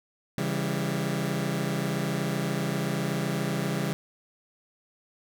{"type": "chord", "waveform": "sawtooth", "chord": "C# diminished", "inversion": "none", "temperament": "just", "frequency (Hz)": [138.59, 166.31, 199.57], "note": ["C#3", "E3", "G3"], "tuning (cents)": [0, 16, 31], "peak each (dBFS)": -27, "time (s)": [0.38, 3.93], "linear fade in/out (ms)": 0, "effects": []}